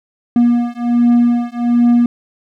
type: beating tone pair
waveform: triangle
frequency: 238.5 / 239.8 Hz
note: A#3 / A#3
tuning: +40 / +49 cents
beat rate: 1.3 Hz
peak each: -11 dBFS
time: 0.36-2.06 s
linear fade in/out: 2 ms
effects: none